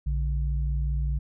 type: tone pair together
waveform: sine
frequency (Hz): 58.89 / 144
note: A#1 / D3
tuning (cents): +18 / -34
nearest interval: octave + minor third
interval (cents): 1548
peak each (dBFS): -24 / -32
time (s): 0.06-1.19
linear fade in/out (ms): 10
effects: none